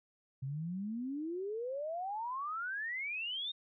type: exponential sweep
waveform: sine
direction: up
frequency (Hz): 129.1 to 3729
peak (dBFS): -36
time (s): 0.42-3.52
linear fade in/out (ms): 10
effects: none